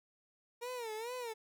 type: tone with vibrato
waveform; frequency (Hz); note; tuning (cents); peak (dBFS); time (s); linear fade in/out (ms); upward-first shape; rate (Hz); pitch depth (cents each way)
30% pulse; 466.2; A#4; 0; -37; 0.61-1.34; 20; sine; 2.3; 140
effects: none